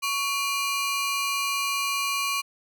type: ring-modulated tone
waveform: sawtooth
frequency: 1755 Hz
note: A6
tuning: 5 cents flat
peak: -18 dBFS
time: 0.02-2.42 s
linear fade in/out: 20 ms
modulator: 640 Hz
effects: none